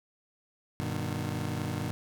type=chord; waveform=25% pulse; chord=G augmented; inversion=none; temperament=just; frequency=98 / 122.5 / 153.12 Hz; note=G2 / B2 / D#3; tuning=0 / -14 / -27 cents; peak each=-32 dBFS; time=0.8-1.91 s; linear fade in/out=0 ms; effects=none